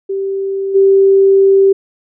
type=tone with level steps; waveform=sine; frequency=390 Hz; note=G4; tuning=9 cents flat; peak=-15 / -5 dBFS; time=0.09-1.73 s; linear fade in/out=10 ms; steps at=0.74 s; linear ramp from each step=20 ms; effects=none